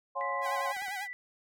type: chord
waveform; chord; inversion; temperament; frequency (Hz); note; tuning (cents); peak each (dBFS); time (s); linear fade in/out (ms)
sine; Db major seventh; none; equal with one note detuned; 554.4 / 712.7 / 830.6 / 1046.5; Db5 / F5 / Ab5 / C6; 0 / +35 / 0 / 0; -37 / -39 / -39 / -33; 0.15-0.73; 20
type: tone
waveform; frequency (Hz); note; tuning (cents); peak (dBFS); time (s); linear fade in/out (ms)
sine; 1975.5; B6; 0; -38; 0.21-1.13; 0
type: tone with vibrato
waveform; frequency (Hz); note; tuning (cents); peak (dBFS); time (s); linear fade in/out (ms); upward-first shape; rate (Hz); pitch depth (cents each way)
sawtooth; 784; G5; 0; -33; 0.41-1.08; 50; sine; 10; 100
type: clicks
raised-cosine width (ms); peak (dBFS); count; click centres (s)
0.5; -36; 3; 0.767 / 0.821 / 0.883
effects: none